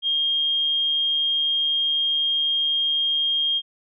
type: tone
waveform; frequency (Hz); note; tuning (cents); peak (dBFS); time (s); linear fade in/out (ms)
sine; 3226; G7; +49; -19; 0.02-3.62; 50
effects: none